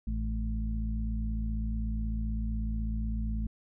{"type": "harmonic tone with a mistuned harmonic", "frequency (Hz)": 54.6, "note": "A1", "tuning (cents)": -13, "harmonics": [1, 2, 3, 4], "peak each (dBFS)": [-30, -40, -46, -37], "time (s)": [0.07, 3.47], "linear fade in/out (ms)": 5, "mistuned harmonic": 2, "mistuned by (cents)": 23, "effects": []}